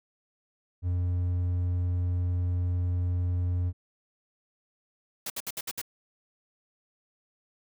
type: tone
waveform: triangle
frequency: 88.9 Hz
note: F2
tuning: 31 cents sharp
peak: -23 dBFS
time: 0.82-3.73 s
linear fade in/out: 50 ms
type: noise bursts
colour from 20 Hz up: white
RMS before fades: -34 dBFS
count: 6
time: 5.26-5.816 s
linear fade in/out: 5 ms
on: 41 ms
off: 62 ms
effects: none